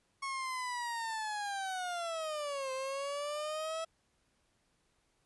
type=linear two-way sweep; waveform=30% pulse; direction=down then up; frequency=1100 to 521 to 655 Hz; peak=-33 dBFS; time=0.22-3.85 s; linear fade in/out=10 ms; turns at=2.72 s; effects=pink hiss -75 dBFS RMS until 5.25 s + resampled to 24000 Hz